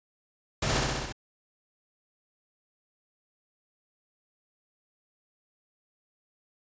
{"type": "noise with echo", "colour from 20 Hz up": "pink", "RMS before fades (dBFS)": -28, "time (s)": [0.62, 0.8], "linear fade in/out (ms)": 5, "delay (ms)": 65, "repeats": 5, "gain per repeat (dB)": -2, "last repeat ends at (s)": 1.125, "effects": ["resampled to 16000 Hz"]}